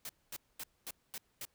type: noise bursts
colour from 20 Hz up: white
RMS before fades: -43 dBFS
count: 6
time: 0.05-1.452 s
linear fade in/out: 2 ms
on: 42 ms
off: 230 ms
effects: pink hiss -75 dBFS RMS until 1.54 s